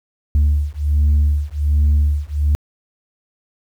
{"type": "beating tone pair", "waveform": "sine", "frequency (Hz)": [72.9, 74.2], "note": ["D2", "D2"], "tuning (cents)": [-12, 18], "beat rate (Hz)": 1.3, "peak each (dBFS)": -14, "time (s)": [0.35, 2.55], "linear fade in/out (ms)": 0, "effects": ["tanh soft clip ceiling -9 dBFS", "8-bit"]}